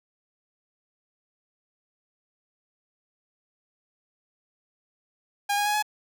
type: tone with pitch steps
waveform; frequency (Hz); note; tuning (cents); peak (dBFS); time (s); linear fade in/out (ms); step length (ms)
sawtooth; 812 / 822.9 / 833.9 / 845; G#5 / G#5 / G#5 / G#5; -39 / -16 / +7 / +30; -19; 5.49-5.826; 10; 84
effects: none